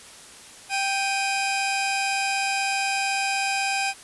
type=tone pair together; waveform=sawtooth; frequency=784 / 2489 Hz; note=G5 / D#7; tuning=0 / 0 cents; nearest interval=octave + minor sixth; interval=2000 cents; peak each=-21 / -23 dBFS; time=0.69-3.94 s; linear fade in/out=50 ms; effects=white hiss -45 dBFS RMS until 4.03 s + resampled to 24000 Hz